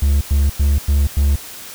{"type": "tone bursts", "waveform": "triangle", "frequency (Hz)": 71, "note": "C#2", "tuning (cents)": 42, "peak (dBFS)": -9, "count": 5, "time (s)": [0.02, 1.358], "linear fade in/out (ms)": 5, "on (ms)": 190, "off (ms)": 97, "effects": ["white hiss -34 dBFS RMS until 1.74 s"]}